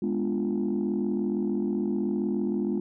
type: chord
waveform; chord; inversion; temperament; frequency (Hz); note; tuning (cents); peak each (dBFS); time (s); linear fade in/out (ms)
sine; G# diminished seventh; none; equal; 207.7 / 246.9 / 293.7 / 349.2; G#3 / B3 / D4 / F4; 0 / 0 / 0 / 0; -27 / -30 / -32 / -29; 0.02-2.8; 5
effects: tanh soft clip ceiling -19 dBFS